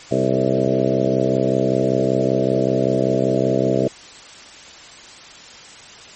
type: harmonic tone with a mistuned harmonic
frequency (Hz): 65.2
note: C2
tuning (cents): -5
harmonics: 2 / 3 / 4 / 5 / 6 / 7 / 8 / 9 / 10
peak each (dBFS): -24 / -24 / -24 / -24 / -24 / -24 / -24 / -24 / -24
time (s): 0.11-3.88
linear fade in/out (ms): 5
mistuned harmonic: 6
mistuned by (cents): +24
effects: white hiss -40 dBFS RMS until 6.15 s + MP3 32 kbps